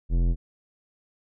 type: tone with tanh clipping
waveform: sine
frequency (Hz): 43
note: F1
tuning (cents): -26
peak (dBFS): -21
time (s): 0.09-0.36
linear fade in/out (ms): 50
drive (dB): 15
effects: none